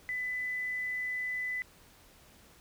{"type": "tone with quantisation", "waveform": "sine", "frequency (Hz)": 2000, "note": "B6", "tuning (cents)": 21, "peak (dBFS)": -32, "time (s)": [0.09, 1.62], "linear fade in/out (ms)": 0, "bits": 10, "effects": ["pink hiss -59 dBFS RMS until 2.6 s"]}